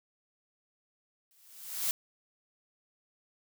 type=noise with exponential growth; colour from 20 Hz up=blue; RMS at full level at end=-28 dBFS; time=1.31-1.91 s; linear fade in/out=0 ms; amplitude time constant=130 ms; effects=none